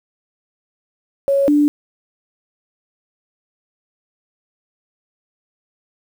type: tone pair in turn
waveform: sine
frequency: 554.4 / 293.7 Hz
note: C#5 / D4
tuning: 0 / 0 cents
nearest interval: major seventh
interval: 1100 cents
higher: first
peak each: -12 / -10 dBFS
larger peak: second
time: 1.28-1.48 / 1.48-1.68 s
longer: neither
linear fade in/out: 0 ms
effects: 7-bit